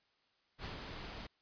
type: noise with ADSR envelope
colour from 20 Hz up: pink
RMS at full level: -43 dBFS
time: 0.58-1.27 s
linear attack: 62 ms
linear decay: 110 ms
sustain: -3 dB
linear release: 8 ms
effects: white hiss -75 dBFS RMS until 1.41 s + resampled to 11025 Hz